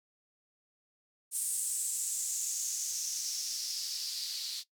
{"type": "noise with band-pass filter sweep", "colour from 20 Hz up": "blue", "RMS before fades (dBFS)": -36, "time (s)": [1.31, 4.64], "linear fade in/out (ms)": 50, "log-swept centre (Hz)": [9000, 4200], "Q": 4.3, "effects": ["noise-tail reverb RT60 0.1 s tail -17 dB re dry"]}